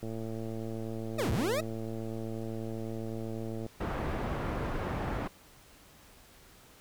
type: click train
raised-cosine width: 2 ms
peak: -26 dBFS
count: 408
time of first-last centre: 0.03-3.664 s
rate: 112 Hz
type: linear two-way sweep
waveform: 40% pulse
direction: down then up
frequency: 660 to 51.91 to 660 Hz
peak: -28 dBFS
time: 1.18-1.61 s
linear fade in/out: 10 ms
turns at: 1.31 s
type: low-pass noise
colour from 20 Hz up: pink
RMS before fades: -34 dBFS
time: 3.8-5.28 s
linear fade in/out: 10 ms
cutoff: 1400 Hz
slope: 12 dB/octave
effects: pink hiss -57 dBFS RMS until 6.8 s